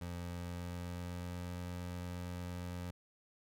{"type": "tone with pitch glide", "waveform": "25% pulse", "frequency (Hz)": [87.3, 88.67], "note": ["F2", "F2"], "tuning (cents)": [0, 27], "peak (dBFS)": -37, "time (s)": [0.01, 2.91], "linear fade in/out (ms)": 5, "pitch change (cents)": 27, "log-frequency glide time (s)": [0.19, 1.54], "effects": []}